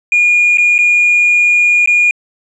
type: tone with dropouts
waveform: triangle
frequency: 2432 Hz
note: D#7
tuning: 40 cents flat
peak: -4 dBFS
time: 0.12-2.11 s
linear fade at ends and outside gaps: 2 ms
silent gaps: 0.573-0.582 / 0.781-0.788 / 1.86-1.874 s
effects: tanh soft clip ceiling -3 dBFS + resampled to 22050 Hz